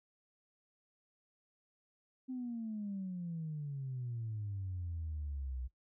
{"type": "exponential sweep", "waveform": "sine", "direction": "down", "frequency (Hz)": [261.6, 61.1], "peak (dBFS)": -37, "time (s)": [2.28, 5.68], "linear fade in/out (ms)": 20, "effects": ["noise-tail reverb RT60 0.1 s tail -18 dB re dry", "tanh soft clip ceiling -33 dBFS"]}